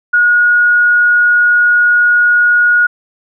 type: tone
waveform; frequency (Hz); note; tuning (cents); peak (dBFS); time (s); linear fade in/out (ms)
sine; 1446; F#6; -40; -6; 0.13-2.87; 10
effects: none